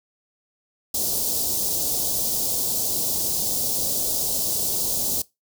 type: band-stop noise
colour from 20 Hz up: white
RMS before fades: -24 dBFS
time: 0.94-5.22 s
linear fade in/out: 5 ms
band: 720 to 4400 Hz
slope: 24 dB/octave
effects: noise-tail reverb RT60 0.2 s tail -21 dB re dry